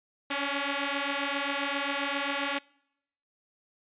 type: beating tone pair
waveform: 5% pulse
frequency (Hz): 277.2 / 284.7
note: C#4 / C#4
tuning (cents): 0 / +46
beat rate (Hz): 7.5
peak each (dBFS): -20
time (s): 0.3-2.59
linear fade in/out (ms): 10
effects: noise-tail reverb RT60 0.8 s tail -26 dB re dry + resampled to 8000 Hz